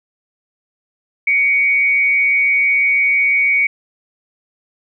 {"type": "tone with frequency modulation", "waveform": "sine", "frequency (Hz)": 2247, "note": "C#7", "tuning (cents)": 23, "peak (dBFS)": -11, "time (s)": [1.27, 3.67], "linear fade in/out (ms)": 5, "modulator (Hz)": 130, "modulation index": 0.52, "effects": []}